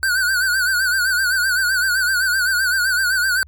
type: tone with vibrato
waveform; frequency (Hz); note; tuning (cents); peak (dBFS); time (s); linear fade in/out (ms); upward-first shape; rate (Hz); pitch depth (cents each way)
square; 1504; F#6; +28; -16; 0.03-3.43; 0; sine; 7.8; 88
effects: added 73 Hz sine -41 dBFS peak until 3.47 s + MP3 96 kbps